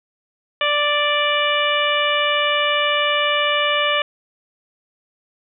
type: harmonic tone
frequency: 587.3 Hz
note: D5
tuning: in tune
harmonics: 1 / 2 / 3 / 4 / 5 / 6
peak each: -22 / -22 / -24 / -23 / -22 / -28 dBFS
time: 0.61-4.02 s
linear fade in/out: 2 ms
effects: none